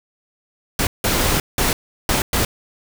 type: noise bursts at uneven times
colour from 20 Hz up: pink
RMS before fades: -18 dBFS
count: 5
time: 0.79-0.87 / 1.04-1.4 / 1.58-1.73 / 2.09-2.22 / 2.33-2.45 s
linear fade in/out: 2 ms
effects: none